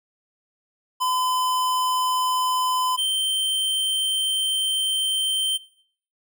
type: tone pair in turn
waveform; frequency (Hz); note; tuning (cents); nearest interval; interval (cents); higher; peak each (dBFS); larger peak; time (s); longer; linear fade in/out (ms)
square; 1015 / 3116; B5 / G7; +47 / -11; octave + perfect fifth; 1942; second; -21; neither; 1-2.97 / 2.97-5.58; second; 20
effects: noise-tail reverb RT60 0.6 s tail -22 dB re dry